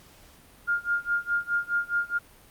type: tone with tremolo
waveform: sine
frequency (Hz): 1410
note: F6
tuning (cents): +16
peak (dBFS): -21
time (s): 0.67-2.19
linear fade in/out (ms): 20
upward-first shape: sine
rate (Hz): 4.8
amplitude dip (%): 95
effects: pink hiss -54 dBFS RMS until 2.5 s + Opus 48 kbps